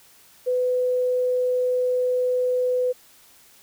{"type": "tone", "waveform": "sine", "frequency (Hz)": 501, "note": "B4", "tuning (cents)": 25, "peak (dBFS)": -19, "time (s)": [0.46, 2.93], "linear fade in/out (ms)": 20, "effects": ["white hiss -53 dBFS RMS until 3.62 s"]}